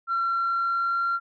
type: tone with pitch glide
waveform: sine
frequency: 1362 to 1375.4 Hz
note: F6 to F6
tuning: -44 to -27 cents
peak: -21 dBFS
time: 0.07-1.2 s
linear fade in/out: 50 ms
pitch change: +17 cents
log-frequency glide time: 0.25-1.04 s
effects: tanh soft clip ceiling -19 dBFS